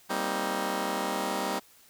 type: chord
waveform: 10% pulse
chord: C minor seventh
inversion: second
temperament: just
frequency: 196.22 / 235.5 / 261.6 / 314 Hz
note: G3 / Bb3 / C4 / Eb4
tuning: +2 / +18 / 0 / +16 cents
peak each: -25 / -28 / -27 / -27 dBFS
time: 0.09-1.6 s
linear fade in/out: 20 ms
effects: white hiss -58 dBFS RMS until 1.89 s